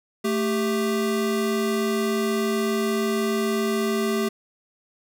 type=tone pair together; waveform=square; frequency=221.5 / 394.7 Hz; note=A3 / G4; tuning=+12 / +12 cents; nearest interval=minor seventh; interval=1000 cents; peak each=-25 dBFS; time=0.24-4.29 s; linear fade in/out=10 ms; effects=none